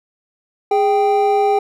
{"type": "tone pair together", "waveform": "triangle", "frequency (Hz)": [413, 785], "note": ["G#4", "G5"], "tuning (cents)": [-10, 2], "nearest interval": "major seventh", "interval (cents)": 1112, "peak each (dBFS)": -13, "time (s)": [0.71, 1.59], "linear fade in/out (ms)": 5, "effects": []}